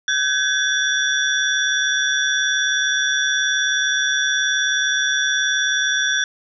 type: tone cluster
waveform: sine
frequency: 1531 / 1670 / 3462 / 5740 Hz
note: G6 / G#6 / A7 / F8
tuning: -41 / +9 / -29 / +47 cents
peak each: -21 / -22 / -22 / -25 dBFS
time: 0.08-6.24 s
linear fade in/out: 2 ms
effects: none